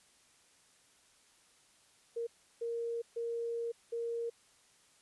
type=tone bursts at uneven times; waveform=sine; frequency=466.2 Hz; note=A#4; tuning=in tune; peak=-34 dBFS; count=4; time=2.16-2.27 / 2.61-3.02 / 3.16-3.72 / 3.92-4.3 s; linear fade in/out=10 ms; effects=white hiss -66 dBFS RMS until 5.01 s + resampled to 24000 Hz